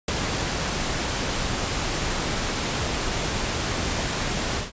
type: noise with ADSR envelope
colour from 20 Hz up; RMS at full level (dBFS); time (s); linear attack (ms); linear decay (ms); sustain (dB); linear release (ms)
pink; -22; 0.08-4.72; 4; 10; -4; 150
effects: resampled to 16000 Hz